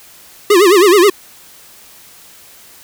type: tone with vibrato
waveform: square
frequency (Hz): 380.1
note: F#4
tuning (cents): +47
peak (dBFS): -6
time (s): 0.5-1.1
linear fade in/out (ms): 5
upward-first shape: sine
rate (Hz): 9.4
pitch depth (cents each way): 190
effects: white hiss -41 dBFS RMS until 2.83 s